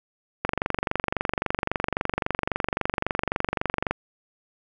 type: click train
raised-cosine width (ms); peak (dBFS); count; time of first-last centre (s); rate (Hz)
0.5; -8; 83; 0.45-3.91; 23.7
effects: none